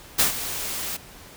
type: noise with ADSR envelope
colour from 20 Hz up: white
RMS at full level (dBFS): -17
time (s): 0.18-0.97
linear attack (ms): 19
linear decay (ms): 120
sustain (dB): -13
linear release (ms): 10
effects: pink hiss -45 dBFS RMS until 1.36 s